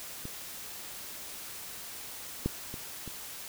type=clicks; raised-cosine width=3 ms; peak=-26 / -15 / -27 / -28 dBFS; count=4; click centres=0.254 / 2.46 / 2.741 / 3.077 s; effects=white hiss -43 dBFS RMS until 3.48 s